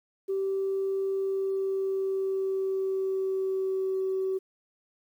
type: tone with pitch glide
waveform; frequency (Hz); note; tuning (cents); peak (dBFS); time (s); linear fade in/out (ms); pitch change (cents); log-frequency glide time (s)
sine; 387.9 to 380.1; G4 to F#4; -18 to +47; -25; 0.28-4.39; 20; -35; 1.15-4
effects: tanh soft clip ceiling -21 dBFS + 10-bit